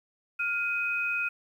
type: tone pair together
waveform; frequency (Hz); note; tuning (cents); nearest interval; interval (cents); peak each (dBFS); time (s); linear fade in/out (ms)
sine; 1408 / 2511; F6 / D#7; +14 / +15; minor seventh; 1001; -31 / -28; 0.39-1.29; 10
effects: 10-bit